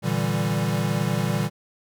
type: chord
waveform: square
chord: E half-diminished seventh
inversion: second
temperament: equal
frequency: 116.54 / 146.83 / 164.81 / 196 Hz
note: Bb2 / D3 / E3 / G3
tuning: 0 / 0 / 0 / 0 cents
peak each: -28 dBFS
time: 0.02-1.5 s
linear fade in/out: 50 ms
effects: none